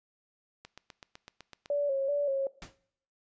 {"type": "click train", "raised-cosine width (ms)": 0.2, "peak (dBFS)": -28, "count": 9, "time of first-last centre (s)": [0.65, 1.659], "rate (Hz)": 7.93}
{"type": "tone with vibrato", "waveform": "sine", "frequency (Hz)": 560, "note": "C#5", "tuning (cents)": 18, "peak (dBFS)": -26, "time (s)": [1.7, 2.47], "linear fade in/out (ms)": 2, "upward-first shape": "square", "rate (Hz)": 2.6, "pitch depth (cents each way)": 51}
{"type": "noise with exponential decay", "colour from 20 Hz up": "pink", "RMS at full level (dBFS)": -40, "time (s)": [2.62, 2.78], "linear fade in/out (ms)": 1, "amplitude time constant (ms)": 33}
{"effects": ["noise-tail reverb RT60 0.7 s tail -21 dB re dry", "resampled to 16000 Hz"]}